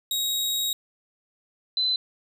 sawtooth / sine tone pair in turn, 3794 / 4032 Hz, A#7 / B7, +30 / +35 cents, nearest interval minor second, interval 105 cents, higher second, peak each -21 dBFS, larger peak neither, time 0.11-0.73 / 1.77-1.96 s, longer first, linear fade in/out 2 ms, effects none

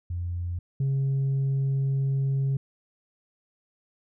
sine tone pair in turn, 87.31 / 136.07 Hz, F2 / C#3, 0 / -32 cents, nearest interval minor sixth, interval 768 cents, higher second, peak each -27 / -20 dBFS, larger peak second, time 0.1-0.59 / 0.8-2.57 s, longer second, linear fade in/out 5 ms, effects tanh soft clip ceiling -21 dBFS

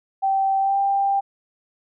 sine tone with pitch glide, 777 to 791.5 Hz, G5 to G5, -16 to +17 cents, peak -17 dBFS, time 0.22-1.21 s, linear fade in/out 20 ms, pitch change +33 cents, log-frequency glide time 0.59-0.78 s, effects none

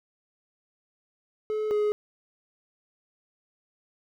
triangle tone pair in turn, 429.3 / 419.7 Hz, A4 / G#4, -43 / +18 cents, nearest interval unison, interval 39 cents, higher first, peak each -24 / -20 dBFS, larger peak second, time 1.5-1.71 / 1.71-1.92 s, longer neither, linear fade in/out 0 ms, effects none

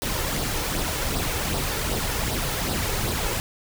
pink noise with flanger, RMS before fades -26 dBFS, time 0.02-3.4 s, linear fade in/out 0 ms, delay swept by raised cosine 0.21 to 2.31 ms, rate 2.6 Hz, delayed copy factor +0.5, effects none

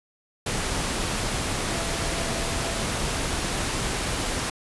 sine tone in noise, 671 Hz, E5, 31 cents sharp, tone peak -36 dBFS, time 1.71-2.85 s, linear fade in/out 5 ms, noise pink, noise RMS -27 dBFS, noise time 0.46-4.5 s, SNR -12 dB, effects resampled to 24000 Hz

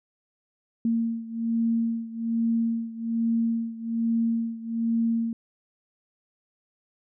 sine beating tone pair, 228.9 / 230.1 Hz, A#3 / A#3, -31 / -22 cents, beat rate 1.2 Hz, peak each -25 / -28 dBFS, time 0.85-5.33 s, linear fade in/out 2 ms, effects none

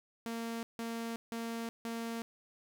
sawtooth tone bursts, 230 Hz, A#3, 23 cents flat, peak -33 dBFS, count 4, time 0.26-2.22 s, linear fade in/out 0 ms, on 370 ms, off 160 ms, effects none

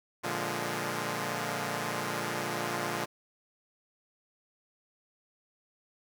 5% pulse chord, Bb dominant seventh, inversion none, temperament equal, 116.54 / 146.83 / 174.61 / 207.7 Hz, Bb2 / D3 / F3 / Ab3, 0 / 0 / 0 / 0 cents, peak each -26 dBFS, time 0.23-3.06 s, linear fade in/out 20 ms, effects none

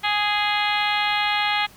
harmonic tone, 415.3 Hz, G#4, in tune, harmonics 2 / 3 / 4 / 5 / 6 / 7 / 8 / 9 / 10, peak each -24 / -29 / -29 / -26 / -29 / -32 / -28 / -34 / -34 dBFS, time 0.03-1.67 s, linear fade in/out 20 ms, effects pink hiss -49 dBFS RMS until 1.76 s

